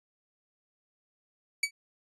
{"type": "tone with exponential decay", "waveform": "sawtooth", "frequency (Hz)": 2280, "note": "C#7", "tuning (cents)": 48, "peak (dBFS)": -18, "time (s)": [1.63, 1.71], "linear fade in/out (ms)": 5, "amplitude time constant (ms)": 17, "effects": ["resampled to 24000 Hz"]}